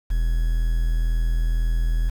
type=tone with quantisation; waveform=triangle; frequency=41 Hz; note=E1; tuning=9 cents flat; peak=-16 dBFS; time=0.1-2.1 s; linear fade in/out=10 ms; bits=7; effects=none